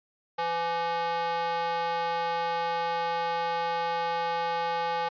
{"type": "tone with high-pass filter", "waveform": "square", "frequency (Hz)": 168.5, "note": "E3", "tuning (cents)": 38, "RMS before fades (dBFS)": -29, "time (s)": [0.38, 5.09], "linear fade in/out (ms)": 10, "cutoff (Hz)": 710, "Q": 5, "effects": ["resampled to 11025 Hz"]}